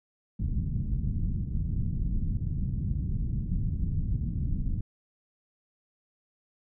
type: low-pass noise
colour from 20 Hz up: pink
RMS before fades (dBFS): -29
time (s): 0.39-4.81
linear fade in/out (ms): 5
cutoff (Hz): 190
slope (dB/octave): 24
effects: none